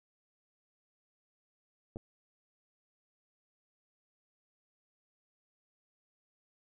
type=clicks; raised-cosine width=2 ms; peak=-29 dBFS; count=2; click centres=1.96 / 1.969 s; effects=none